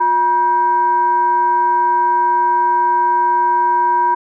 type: tone with frequency modulation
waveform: sine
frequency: 961 Hz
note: B5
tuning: 48 cents flat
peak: -11 dBFS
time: 0-4.15 s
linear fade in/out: 10 ms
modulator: 604 Hz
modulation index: 0.35
effects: none